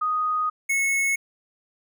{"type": "tone pair in turn", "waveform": ["sine", "square"], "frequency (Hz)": [1244.5, 2193], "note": ["D#6", "C#7"], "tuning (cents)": [0, -19], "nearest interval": "minor seventh", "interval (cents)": 981, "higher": "second", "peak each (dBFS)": -21, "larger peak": "neither", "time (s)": [[0.01, 0.5], [0.69, 1.16]], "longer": "first", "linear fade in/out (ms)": 10, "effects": []}